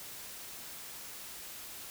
silence, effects white hiss -46 dBFS RMS until 1.9 s

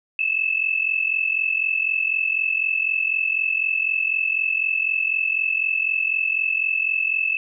sine tone pair together, 2597 / 2641 Hz, E7 / E7, -26 / +3 cents, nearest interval unison, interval 29 cents, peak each -22 dBFS, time 0.19-7.37 s, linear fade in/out 2 ms, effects none

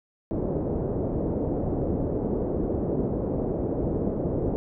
white low-pass noise, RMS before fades -27 dBFS, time 0.31-4.56 s, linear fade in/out 0 ms, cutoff 500 Hz, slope 24 dB/octave, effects none

